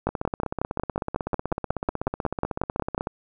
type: two click trains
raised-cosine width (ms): 1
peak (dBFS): -13 / -9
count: 49 / 17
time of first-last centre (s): 0.09-3.071 / 0.07-2.979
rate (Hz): 16.1 / 5.5
effects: none